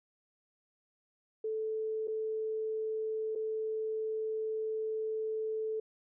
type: tone with dropouts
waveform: sine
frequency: 437.8 Hz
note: A4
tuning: 9 cents flat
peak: -32 dBFS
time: 1.44-5.8 s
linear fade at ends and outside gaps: 5 ms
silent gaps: 2.074-2.08 / 3.352-3.357 s
effects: none